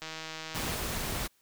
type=click train; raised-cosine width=0.2 ms; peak=-22 dBFS; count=117; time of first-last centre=0.02-0.75 s; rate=159 Hz
type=noise; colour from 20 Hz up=pink; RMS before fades=-34 dBFS; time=0.54-1.28 s; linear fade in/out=20 ms
effects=white hiss -69 dBFS RMS until 1.41 s